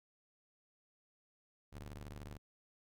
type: ring-modulated tone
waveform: sawtooth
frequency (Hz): 73.42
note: D2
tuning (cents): 0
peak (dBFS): -40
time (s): 1.72-2.38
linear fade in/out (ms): 20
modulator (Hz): 26.7
effects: none